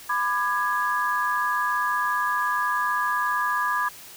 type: chord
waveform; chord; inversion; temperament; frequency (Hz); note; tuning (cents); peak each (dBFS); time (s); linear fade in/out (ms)
sine; G# diminished; first; just; 996.7 / 1196.1 / 1661.2; B5 / D6 / G#6; +16 / +31 / 0; -26; 0.09-3.89; 10
effects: white hiss -44 dBFS RMS until 4.16 s